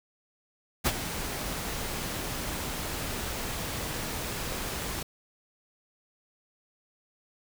pink noise with ADSR envelope, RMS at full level -23 dBFS, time 0.84-5.03 s, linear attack 28 ms, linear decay 47 ms, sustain -11 dB, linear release 7 ms, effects none

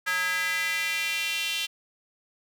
square tone with high-pass filter sweep, 182.5 Hz, F#3, 24 cents flat, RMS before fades -28 dBFS, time 0.06-1.67 s, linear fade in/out 20 ms, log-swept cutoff 1600 to 3000 Hz, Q 3.7, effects none

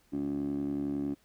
15% pulse tone with band-pass filter, 71 Hz, C#2, 42 cents sharp, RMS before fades -33 dBFS, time 0.12-1.15 s, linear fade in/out 20 ms, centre 300 Hz, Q 5.4, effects pink hiss -67 dBFS RMS until 1.24 s

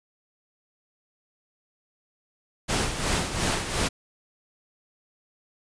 pink noise with tremolo, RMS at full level -24 dBFS, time 2.68-3.89 s, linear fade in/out 20 ms, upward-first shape sine, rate 2.8 Hz, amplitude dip 60%, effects resampled to 22050 Hz

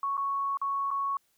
sine tone with dropouts, 1108.7 Hz, C#6, in tune, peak -27 dBFS, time 0.03-1.17 s, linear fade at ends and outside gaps 2 ms, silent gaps 0.17-0.177 / 0.572-0.615 / 0.906-0.912 s, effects white hiss -71 dBFS RMS until 1.37 s

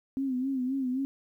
sine tone with vibrato, 261.6 Hz, C4, in tune, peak -27 dBFS, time 0.17-1.05 s, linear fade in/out 0 ms, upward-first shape sine, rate 3.8 Hz, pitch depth 80 cents each way, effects 11-bit

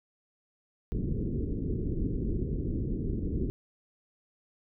pink low-pass noise, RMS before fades -31 dBFS, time 0.92-3.5 s, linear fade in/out 0 ms, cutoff 410 Hz, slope 48 dB/octave, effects none

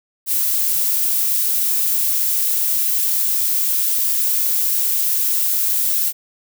violet noise, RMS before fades -18 dBFS, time 0.26-6.13 s, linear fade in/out 50 ms, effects none

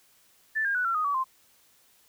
sine tone with pitch steps, 1760 / 1613.9 / 1480 / 1357.1 / 1244.5 / 1141.2 / 1046.5 Hz, A6 / G6 / F#6 / E6 / D#6 / C#6 / C6, 0 / +50 / 0 / +50 / 0 / +50 / 0 cents, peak -24 dBFS, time 0.55-1.243 s, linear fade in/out 20 ms, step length 99 ms, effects white hiss -62 dBFS RMS until 2.08 s

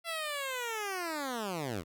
10% pulse linear sweep, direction down, 680 to 75.1 Hz, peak -26 dBFS, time 0.04-1.84 s, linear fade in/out 50 ms, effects none

